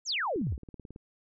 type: exponential sweep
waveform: sine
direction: down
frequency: 7459 to 50.2 Hz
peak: -28 dBFS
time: 0.05-0.58 s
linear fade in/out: 50 ms
type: click train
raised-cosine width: 3 ms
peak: -32 dBFS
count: 12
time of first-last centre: 0.36-0.961 s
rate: 18.3 Hz
effects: none